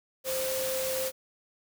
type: tone in noise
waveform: sine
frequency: 523.3 Hz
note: C5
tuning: in tune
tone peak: -30 dBFS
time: 0.24-1.12 s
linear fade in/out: 50 ms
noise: white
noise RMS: -34 dBFS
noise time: 0.24-1.12 s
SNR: +1 dB
effects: none